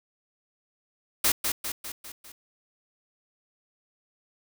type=noise with echo; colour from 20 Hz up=white; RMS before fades=-22 dBFS; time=1.24-1.32 s; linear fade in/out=5 ms; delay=200 ms; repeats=5; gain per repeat=-5 dB; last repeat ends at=2.32 s; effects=none